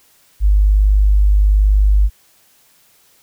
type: tone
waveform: sine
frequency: 50.6 Hz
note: G#1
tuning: 44 cents flat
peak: -8 dBFS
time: 0.4-2.1 s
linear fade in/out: 50 ms
effects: white hiss -53 dBFS RMS until 3.22 s